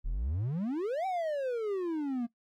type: exponential two-way sweep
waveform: triangle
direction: up then down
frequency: 33.65 to 779 to 229.3 Hz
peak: -28 dBFS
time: 0.04-2.27 s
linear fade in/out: 20 ms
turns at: 1.06 s
effects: noise-tail reverb RT60 0.1 s tail -18 dB re dry + AAC 64 kbps